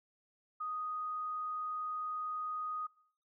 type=tone; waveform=sine; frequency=1244.5 Hz; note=D#6; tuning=in tune; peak=-36 dBFS; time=0.6-2.87 s; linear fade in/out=10 ms; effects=noise-tail reverb RT60 0.6 s tail -22 dB re dry